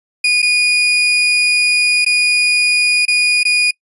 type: tone with dropouts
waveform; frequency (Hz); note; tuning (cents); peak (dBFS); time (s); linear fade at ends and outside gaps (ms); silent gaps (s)
35% pulse; 2456; D#7; -23; -8; 0.24-3.71; 5; 0.42-0.426 / 2.048-2.062 / 3.054-3.08 / 3.433-3.451
effects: noise-tail reverb RT60 0.1 s tail -25 dB re dry + resampled to 24000 Hz